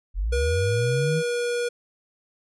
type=linear sweep; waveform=sine; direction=up; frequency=41.04 to 164.81 Hz; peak=-22 dBFS; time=0.14-1.23 s; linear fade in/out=50 ms
type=tone; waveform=square; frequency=480.7 Hz; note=B4; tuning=47 cents flat; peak=-24 dBFS; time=0.32-1.69 s; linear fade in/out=10 ms
effects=resampled to 24000 Hz